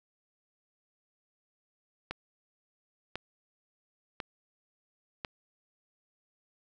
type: click train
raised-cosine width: 0.3 ms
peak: -19 dBFS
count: 4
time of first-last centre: 2.11-5.248 s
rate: 0.956 Hz
effects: none